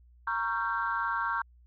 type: chord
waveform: sine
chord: G half-diminished seventh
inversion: first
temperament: equal with one note detuned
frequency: 932.3 / 1108.7 / 1368.2 / 1568 Hz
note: Bb5 / Db6 / F6 / G6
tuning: 0 / 0 / -36 / 0 cents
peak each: -33 dBFS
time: 0.27-1.42 s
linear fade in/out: 5 ms
effects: tanh soft clip ceiling -18 dBFS + added 60 Hz sine -55 dBFS peak until 1.66 s